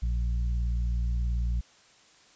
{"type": "harmonic tone", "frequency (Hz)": 58.6, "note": "A#1", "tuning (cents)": 10, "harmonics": [1, 2, 3], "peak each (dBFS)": [-25, -38, -42], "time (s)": [0.02, 1.61], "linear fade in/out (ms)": 10, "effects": ["white hiss -58 dBFS RMS until 2.35 s", "resampled to 16000 Hz"]}